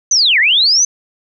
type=linear two-way sweep; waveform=sine; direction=down then up; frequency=6272 to 1710 to 6272 Hz; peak=-8 dBFS; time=0.11-0.85 s; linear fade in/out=5 ms; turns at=0.39 s; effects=none